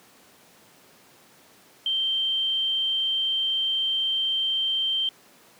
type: tone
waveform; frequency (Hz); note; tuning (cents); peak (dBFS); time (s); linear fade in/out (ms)
sine; 3136; G7; 0; -22; 1.86-5.09; 2
effects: pink hiss -54 dBFS RMS until 5.59 s + high-pass 200 Hz 12 dB/octave